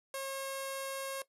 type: tone with low-pass filter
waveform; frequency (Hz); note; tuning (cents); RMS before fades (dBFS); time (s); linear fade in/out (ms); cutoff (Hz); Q
sawtooth; 541; C#5; -42; -39; 0.14-1.22; 2; 11000; 3.5
effects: noise-tail reverb RT60 0.1 s tail -17 dB re dry